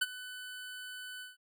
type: tone with ADSR envelope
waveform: 25% pulse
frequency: 1500 Hz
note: F#6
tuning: 23 cents sharp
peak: -22 dBFS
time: 0.01-1.37 s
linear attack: 10 ms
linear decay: 33 ms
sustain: -17 dB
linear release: 160 ms
effects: none